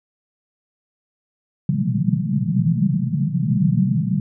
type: band-pass noise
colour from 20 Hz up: white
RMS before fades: -19 dBFS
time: 1.69-4.2 s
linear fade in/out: 2 ms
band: 120 to 210 Hz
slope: 96 dB/octave
effects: none